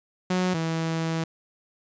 sawtooth tone pair in turn, 183 / 163.03 Hz, F#3 / E3, -19 / -19 cents, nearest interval major second, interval 200 cents, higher first, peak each -18 / -21 dBFS, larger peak first, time 0.3-0.54 / 0.54-1.24 s, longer second, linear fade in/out 5 ms, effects resampled to 16000 Hz

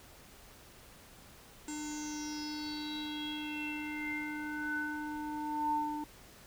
square tone with low-pass filter sweep, 300 Hz, D4, 37 cents sharp, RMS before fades -38 dBFS, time 1.68-6.04 s, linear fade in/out 2 ms, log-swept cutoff 7700 to 760 Hz, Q 9.9, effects pink hiss -56 dBFS RMS until 6.46 s

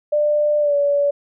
sine tone with pitch glide, 595 to 572.1 Hz, D5 to D5, +22 to -45 cents, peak -14 dBFS, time 0.12-1.11 s, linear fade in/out 10 ms, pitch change -67 cents, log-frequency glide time 0.6-0.75 s, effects none

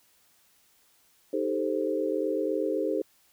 sine chord, A half-diminished seventh, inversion second, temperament equal, 311.1 / 392 / 440 / 523.3 Hz, Eb4 / G4 / A4 / C5, 0 / 0 / 0 / 0 cents, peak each -31 dBFS, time 1.33-3.02 s, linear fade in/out 5 ms, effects white hiss -64 dBFS RMS until 3.32 s

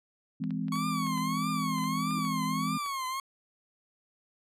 sine chord, E augmented, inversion none, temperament just, 164.81 / 206 / 257.5 Hz, E3 / G#3 / B#3, 0 / -14 / -28 cents, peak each -34 dBFS, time 0.4-2.78 s, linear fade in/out 10 ms
clicks, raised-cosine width 0.3 ms, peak -33 dBFS, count 11, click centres 0.439 / 0.507 / 0.683 / 0.757 / 1.067 / 1.177 / 1.784 / 1.841 / 2.11 / 2.25 / 2.862 s
40% pulse tone with vibrato, 1108.7 Hz, C#6, in tune, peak -31 dBFS, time 0.72-3.2 s, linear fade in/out 2 ms, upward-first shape triangle, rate 1.6 Hz, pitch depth 150 cents each way
sine tone with exponential growth, 307 Hz, D#4, 23 cents flat, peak -37 dBFS, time 1.96-2.19 s, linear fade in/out 1 ms, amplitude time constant 50 ms
effects resampled to 32000 Hz

